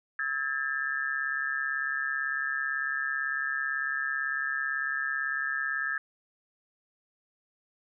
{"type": "tone cluster", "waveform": "sine", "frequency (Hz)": [1299, 1627, 1765], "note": ["E6", "G#6", "A6"], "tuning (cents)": [-26, -36, 5], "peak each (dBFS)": [-37, -31, -32], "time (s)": [0.19, 5.98], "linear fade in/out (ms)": 2, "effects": []}